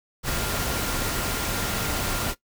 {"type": "tone in noise", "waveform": "sine", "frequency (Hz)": 1396.9, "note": "F6", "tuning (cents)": 0, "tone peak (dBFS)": -37, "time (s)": [0.23, 2.35], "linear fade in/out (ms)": 50, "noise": "pink", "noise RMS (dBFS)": -27, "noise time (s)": [0.23, 2.35], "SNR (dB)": -13, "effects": ["noise-tail reverb RT60 0.1 s tail -17 dB re dry"]}